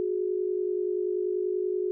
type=tone pair together; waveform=sine; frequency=364.9 / 415.3 Hz; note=F#4 / G#4; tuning=-24 / 0 cents; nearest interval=major second; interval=224 cents; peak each=-27 / -30 dBFS; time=0-1.91 s; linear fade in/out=0 ms; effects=none